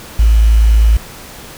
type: tone with quantisation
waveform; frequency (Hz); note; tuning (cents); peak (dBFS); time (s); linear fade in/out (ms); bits
sine; 55; A1; 0; -5; 0.19-0.97; 5; 5
effects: pink hiss -33 dBFS RMS until 1.57 s